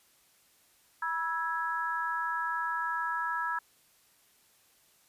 sine chord, E major, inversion second, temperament equal with one note detuned, 971.9 / 1318.5 / 1661.2 Hz, B5 / E6 / G#6, -28 / 0 / 0 cents, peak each -34 dBFS, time 1.02-3.59 s, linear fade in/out 5 ms, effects white hiss -65 dBFS RMS until 5.08 s + resampled to 32000 Hz

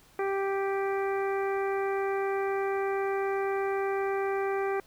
harmonic tone, 392 Hz, G4, in tune, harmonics 1 / 2 / 3 / 4 / 5 / 6, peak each -28 / -34 / -38 / -40 / -42 / -44 dBFS, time 0.19-4.8 s, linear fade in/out 2 ms, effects pink hiss -59 dBFS RMS until 4.86 s

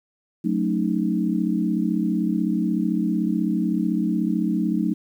sine chord, D# half-diminished seventh, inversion first, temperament equal with one note detuned, 184.04 / 220 / 277.2 / 311.1 Hz, F#3 / A3 / C#4 / D#4, -9 / 0 / 0 / 0 cents, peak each -24 / -24 / -29 / -25 dBFS, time 0.44-4.94 s, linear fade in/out 10 ms, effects 9-bit

